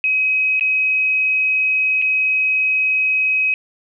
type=tone with dropouts; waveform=sine; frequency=2537 Hz; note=D#7; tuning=33 cents sharp; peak=-14 dBFS; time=0.04-3.54 s; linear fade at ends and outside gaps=1 ms; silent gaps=0.596-0.609 / 2.017-2.022 s; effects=none